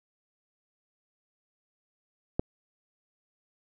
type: click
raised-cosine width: 2 ms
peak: -12 dBFS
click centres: 2.395 s
effects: none